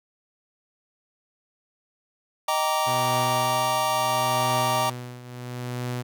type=chord; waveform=square; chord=Eb major seventh; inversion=none; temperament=just; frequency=622.3 / 777.8 / 933.4 / 1166.7 Hz; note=Eb5 / G5 / Bb5 / D6; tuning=0 / -14 / +2 / -12 cents; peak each=-29 / -29 / -27 / -28 dBFS; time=2.48-4.9 s; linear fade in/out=5 ms
type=tone with tremolo; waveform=sawtooth; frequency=123.47 Hz; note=B2; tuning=in tune; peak=-23 dBFS; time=2.86-6.03 s; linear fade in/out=20 ms; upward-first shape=triangle; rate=0.74 Hz; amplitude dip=80%
effects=none